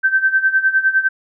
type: tone with tremolo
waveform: sine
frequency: 1552 Hz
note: G6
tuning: 18 cents flat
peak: -9 dBFS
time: 0.03-1.09 s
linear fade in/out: 20 ms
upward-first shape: sine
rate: 9.8 Hz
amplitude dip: 80%
effects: none